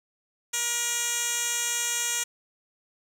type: tone with band-pass filter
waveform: 10% pulse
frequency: 476.1 Hz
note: A#4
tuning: 37 cents sharp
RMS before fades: -28 dBFS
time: 0.53-2.24 s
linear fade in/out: 10 ms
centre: 7100 Hz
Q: 1.5
effects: 9-bit